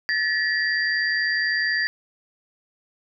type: tone cluster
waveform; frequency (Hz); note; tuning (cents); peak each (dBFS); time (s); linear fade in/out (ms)
sine; 1742 / 1902 / 4723; A6 / A#6 / D8; -18 / +34 / +9; -23 / -24 / -29; 0.09-1.87; 0
effects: none